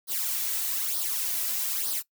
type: noise with flanger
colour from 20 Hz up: blue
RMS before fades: -29 dBFS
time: 0.07-2.03 s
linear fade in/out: 50 ms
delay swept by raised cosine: 0.2 to 3.1 ms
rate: 1.1 Hz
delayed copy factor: +0.75
effects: noise-tail reverb RT60 0.1 s tail -19 dB re dry